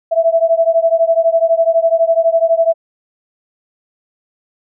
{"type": "beating tone pair", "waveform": "sine", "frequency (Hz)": [656, 668], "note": ["E5", "E5"], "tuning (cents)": [-9, 23], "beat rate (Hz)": 12, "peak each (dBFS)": [-12, -13], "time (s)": [0.11, 2.74], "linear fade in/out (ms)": 20, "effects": []}